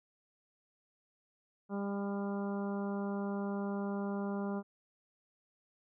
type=harmonic tone; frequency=200 Hz; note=G3; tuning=35 cents sharp; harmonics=1 / 2 / 3 / 4 / 5 / 6 / 7; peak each=-35 / -41 / -45 / -47 / -49 / -51 / -52 dBFS; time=1.69-4.63 s; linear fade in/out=50 ms; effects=none